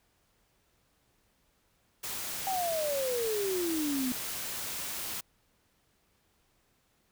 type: noise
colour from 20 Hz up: white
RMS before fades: -37 dBFS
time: 2.03-5.21 s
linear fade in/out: 10 ms
type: exponential sweep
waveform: sine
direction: down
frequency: 784 to 246.9 Hz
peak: -29 dBFS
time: 2.47-4.12 s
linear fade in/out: 0 ms
effects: pink hiss -71 dBFS RMS until 7.11 s